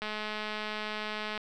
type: click train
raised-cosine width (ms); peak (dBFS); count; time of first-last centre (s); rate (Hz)
0.3; -20; 290; 0.02-1.377; 213
effects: none